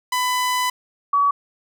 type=tone pair in turn; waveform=sawtooth / sine; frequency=1000 / 1135.6 Hz; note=B5 / C#6; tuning=+21 / +41 cents; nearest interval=major second; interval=220 cents; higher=second; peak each=-15 / -14 dBFS; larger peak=second; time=0.12-0.7 / 1.13-1.31 s; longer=first; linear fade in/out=5 ms; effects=none